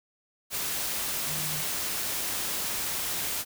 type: tone in noise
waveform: sine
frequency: 153.1 Hz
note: D#3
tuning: 28 cents flat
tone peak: -38 dBFS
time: 1.26-1.64 s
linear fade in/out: 50 ms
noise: white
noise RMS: -31 dBFS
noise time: 0.5-3.45 s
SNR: -10 dB
effects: none